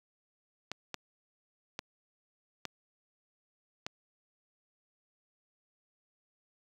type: clicks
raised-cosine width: 0.2 ms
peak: -19 dBFS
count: 5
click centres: 0.716 / 0.943 / 1.791 / 2.653 / 3.865 s
effects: high-pass 80 Hz 12 dB/octave + 9-bit